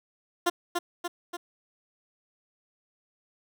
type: tone with echo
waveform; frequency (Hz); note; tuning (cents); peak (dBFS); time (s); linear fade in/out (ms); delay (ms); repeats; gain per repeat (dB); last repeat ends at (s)
15% pulse; 349.2; F4; 0; -15; 0.46-0.5; 10; 290; 3; -4; 1.37
effects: none